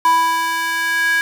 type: tone with high-pass filter sweep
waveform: square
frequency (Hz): 329.6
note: E4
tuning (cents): 0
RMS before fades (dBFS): -17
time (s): 0.05-1.21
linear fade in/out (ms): 0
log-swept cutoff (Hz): 1000 to 1700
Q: 5.7
effects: none